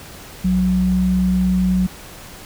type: tone pair together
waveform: sine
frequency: 61.68 / 184.3 Hz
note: B1 / F#3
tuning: -2 / -7 cents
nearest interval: octave + perfect fifth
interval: 1895 cents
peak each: -23 / -14 dBFS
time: 0.44-1.87 s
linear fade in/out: 10 ms
effects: pink hiss -38 dBFS RMS until 2.45 s